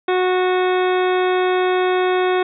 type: harmonic tone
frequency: 367 Hz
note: F#4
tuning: 14 cents flat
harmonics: 1 / 2 / 3 / 4 / 5 / 6 / 7 / 9 / 10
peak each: -16 / -22 / -26 / -28 / -30 / -32 / -33 / -35 / -36 dBFS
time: 0.08-2.43 s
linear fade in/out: 5 ms
effects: none